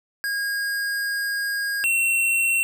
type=tone pair in turn; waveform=square; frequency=1631 / 2719 Hz; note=G#6 / F7; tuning=-32 / -47 cents; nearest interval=major sixth; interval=885 cents; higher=second; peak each=-24 / -19 dBFS; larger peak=second; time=0.24-1.84 / 1.84-2.63 s; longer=first; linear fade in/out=0 ms; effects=none